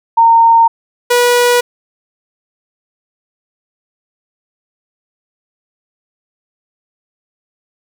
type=tone pair in turn; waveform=sine / sawtooth; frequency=918 / 486.3 Hz; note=A#5 / B4; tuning=-27 / -27 cents; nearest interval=major seventh; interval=1100 cents; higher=first; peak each=-4 dBFS; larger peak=neither; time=0.17-0.68 / 1.1-1.61 s; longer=neither; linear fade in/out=10 ms; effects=none